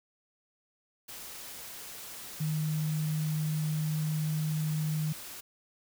sine tone in noise, 154.5 Hz, D#3, 12 cents flat, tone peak -28 dBFS, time 2.4-5.13 s, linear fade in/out 10 ms, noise white, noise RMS -44 dBFS, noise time 1.08-5.41 s, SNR +13 dB, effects none

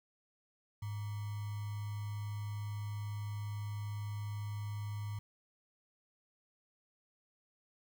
sine tone with sample-and-hold, 103.83 Hz, G#2, in tune, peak -37 dBFS, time 0.82-5.19 s, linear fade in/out 5 ms, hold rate 1050 Hz, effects none

